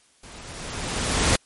pink noise with level ramp, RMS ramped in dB -44 to -18 dBFS, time 0.23-1.36 s, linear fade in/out 5 ms, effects white hiss -59 dBFS RMS until 1.45 s + MP3 48 kbps

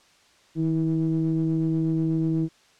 triangle ring-modulated tone, 81.7 Hz, E2, 15 cents flat, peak -16 dBFS, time 0.55-2.49 s, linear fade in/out 50 ms, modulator 241 Hz, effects white hiss -58 dBFS RMS until 2.79 s + low-pass 6000 Hz 12 dB/octave

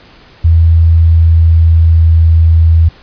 sine tone with pitch glide, 82.41 to 81.84 Hz, E2 to E2, 0 to -12 cents, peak -3 dBFS, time 0.44-2.89 s, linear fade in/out 10 ms, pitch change -12 cents, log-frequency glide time 0.9-2.18 s, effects pink hiss -40 dBFS RMS until 3.02 s + resampled to 11025 Hz

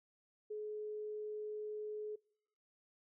sine tone, 424.5 Hz, G#4, 38 cents sharp, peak -40 dBFS, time 0.5-2.16 s, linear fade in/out 10 ms, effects noise-tail reverb RT60 0.7 s tail -25 dB re dry

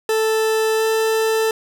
40% pulse tone with pitch glide, 440 to 442.8 Hz, A4 to A4, 0 to +11 cents, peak -15 dBFS, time 0.09-1.51 s, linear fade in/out 2 ms, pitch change +11 cents, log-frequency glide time 0.77-0.83 s, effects none

